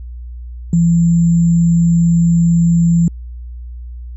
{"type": "tone with sample-and-hold", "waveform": "sine", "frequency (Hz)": 168.9, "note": "E3", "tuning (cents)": 42, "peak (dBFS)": -8, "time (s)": [0.73, 3.08], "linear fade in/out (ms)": 2, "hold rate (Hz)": 7350, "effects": ["added 60 Hz sine -26 dBFS peak until 4.16 s", "resampled to 22050 Hz"]}